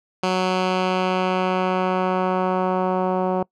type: tone with low-pass filter sweep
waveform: 10% pulse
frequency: 185 Hz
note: F#3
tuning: in tune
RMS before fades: -21 dBFS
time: 0.23-3.43 s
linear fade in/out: 5 ms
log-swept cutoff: 4900 to 800 Hz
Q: 0.97
effects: noise-tail reverb RT60 0.1 s tail -24 dB re dry